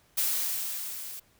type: noise with level ramp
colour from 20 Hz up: blue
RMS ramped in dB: -26 to -41 dBFS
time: 0.17-1.2 s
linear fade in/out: 10 ms
effects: pink hiss -64 dBFS RMS until 1.39 s